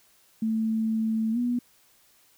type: tone with pitch glide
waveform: sine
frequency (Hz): 221.6 to 243.1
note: A3 to B3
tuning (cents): +13 to -27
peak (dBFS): -23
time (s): 0.42-1.59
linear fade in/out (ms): 5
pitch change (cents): +160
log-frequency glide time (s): 1.32-1.38
effects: white hiss -61 dBFS RMS until 2.37 s